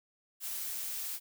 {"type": "noise", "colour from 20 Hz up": "blue", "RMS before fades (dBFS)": -38, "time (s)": [0.4, 1.2], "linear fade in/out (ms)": 50, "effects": []}